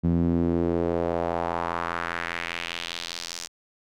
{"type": "tone with band-pass filter sweep", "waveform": "sawtooth", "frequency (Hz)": 85, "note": "F2", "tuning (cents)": -46, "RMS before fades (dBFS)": -27, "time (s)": [0.03, 3.48], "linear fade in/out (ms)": 20, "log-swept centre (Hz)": [190, 6200], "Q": 2, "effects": []}